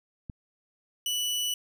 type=click; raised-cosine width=5 ms; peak=-25 dBFS; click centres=0.298 s
type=tone; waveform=sawtooth; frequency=2960 Hz; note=F#7; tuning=in tune; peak=-24 dBFS; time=1.06-1.54 s; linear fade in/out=2 ms
effects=none